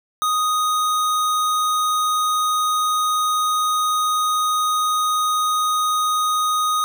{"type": "tone", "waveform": "square", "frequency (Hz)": 1244.5, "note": "D#6", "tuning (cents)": 0, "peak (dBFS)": -18, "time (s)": [0.22, 6.84], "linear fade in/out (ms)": 0, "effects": []}